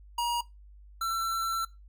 square tone pair in turn, 951 / 1345.2 Hz, A#5 / E6, +34 / +35 cents, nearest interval tritone, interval 601 cents, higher second, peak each -27 / -29 dBFS, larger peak first, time 0.18-0.41 / 1.01-1.65 s, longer second, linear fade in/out 5 ms, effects noise-tail reverb RT60 0.2 s tail -19 dB re dry + added 50 Hz sine -49 dBFS peak until 1.88 s

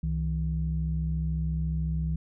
sine tone pair together, 66.04 / 160.1 Hz, C2 / D#3, +17 / +50 cents, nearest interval octave + minor third, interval 1533 cents, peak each -28 dBFS, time 0.03-2.16 s, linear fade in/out 5 ms, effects tanh soft clip ceiling -18 dBFS

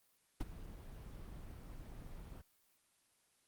brown noise with ADSR envelope, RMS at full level -34 dBFS, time 0.4-2.42 s, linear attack 8 ms, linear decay 25 ms, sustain -16 dB, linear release 15 ms, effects white hiss -74 dBFS RMS until 3.47 s + Opus 24 kbps

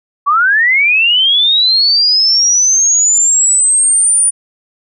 sine linear sweep, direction up, 1103 to 9530 Hz, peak -7 dBFS, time 0.26-4.31 s, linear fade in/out 20 ms, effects none

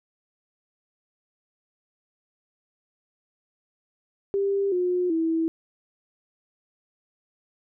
sine tone with pitch steps, 396.5 / 359.4 / 325.8 Hz, G4 / F4 / E4, +20 / +50 / -20 cents, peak -21 dBFS, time 4.34-5.48 s, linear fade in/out 0 ms, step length 380 ms, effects none

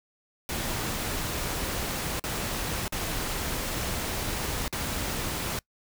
pink noise with dropouts, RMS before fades -31 dBFS, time 0.49-5.59 s, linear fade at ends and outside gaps 1 ms, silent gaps 2.196-2.239 / 2.88-2.923 / 4.68-4.726 s, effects noise-tail reverb RT60 0.1 s tail -24 dB re dry

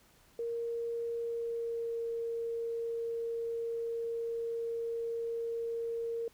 sine tone with pitch glide, 466.2 to 462.4 Hz, A#4 to A#4, 0 to -14 cents, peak -33 dBFS, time 0.39-6.28 s, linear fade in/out 2 ms, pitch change -14 cents, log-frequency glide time 1.2-2 s, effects pink hiss -64 dBFS RMS until 6.33 s

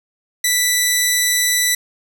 10% pulse tone, 1975.5 Hz, B6, in tune, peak -5 dBFS, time 0.44-1.75 s, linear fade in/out 5 ms, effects none

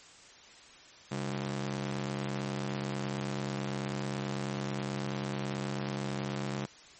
sawtooth ring-modulated tone, 166.3 Hz, E3, 16 cents sharp, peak -26 dBFS, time 1.11-6.66 s, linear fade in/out 10 ms, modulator 34.6 Hz, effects white hiss -54 dBFS RMS until 6.99 s + MP3 32 kbps

